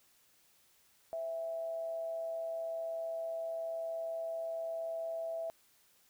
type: tone with amplitude modulation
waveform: sine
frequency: 659.3 Hz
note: E5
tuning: in tune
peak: -34 dBFS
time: 1.13-5.5 s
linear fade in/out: 0 ms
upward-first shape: sine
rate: 141 Hz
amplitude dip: 35%
effects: white hiss -68 dBFS RMS until 6.09 s